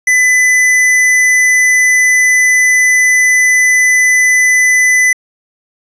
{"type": "tone", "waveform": "square", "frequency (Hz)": 2004, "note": "B6", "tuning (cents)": 25, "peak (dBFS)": -7, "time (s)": [0.07, 5.13], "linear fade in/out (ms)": 5, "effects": ["resampled to 22050 Hz", "8-bit"]}